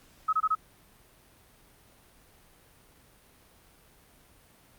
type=tone bursts; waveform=sine; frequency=1277 Hz; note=D#6; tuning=45 cents sharp; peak=-22 dBFS; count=4; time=0.28-0.552 s; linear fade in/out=10 ms; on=50 ms; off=24 ms; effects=pink hiss -59 dBFS RMS until 4.78 s + Opus 48 kbps